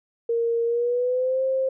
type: tone with pitch glide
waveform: sine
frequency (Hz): 464.9 to 527.9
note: A#4 to C5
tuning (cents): -5 to +15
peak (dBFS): -20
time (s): 0.29-1.69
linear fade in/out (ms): 5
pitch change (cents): +220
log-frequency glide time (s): 0.65-1.43
effects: none